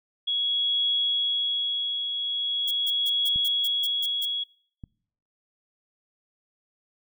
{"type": "tone with tremolo", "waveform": "sine", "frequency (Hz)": 3338, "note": "G#7", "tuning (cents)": 8, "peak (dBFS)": -21, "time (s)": [0.27, 4.44], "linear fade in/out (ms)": 10, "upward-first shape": "triangle", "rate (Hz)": 0.41, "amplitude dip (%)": 50}
{"type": "noise bursts", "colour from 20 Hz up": "violet", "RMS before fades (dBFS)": -35, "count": 9, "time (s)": [2.67, 4.257], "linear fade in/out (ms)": 10, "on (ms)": 43, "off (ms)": 150}
{"type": "clicks", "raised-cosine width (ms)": 5, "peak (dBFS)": -27, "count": 2, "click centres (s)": [3.36, 4.838]}
{"effects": ["noise-tail reverb RT60 0.7 s tail -26 dB re dry"]}